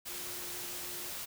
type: tone in noise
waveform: sine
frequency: 354.6 Hz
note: F4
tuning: 26 cents sharp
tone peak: -52 dBFS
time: 0.09-1.1 s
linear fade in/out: 20 ms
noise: white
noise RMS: -41 dBFS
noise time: 0.05-1.26 s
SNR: -14 dB
effects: none